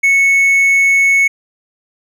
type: tone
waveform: triangle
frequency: 2207 Hz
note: C#7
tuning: 8 cents flat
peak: -6 dBFS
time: 0.03-1.28 s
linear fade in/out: 10 ms
effects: none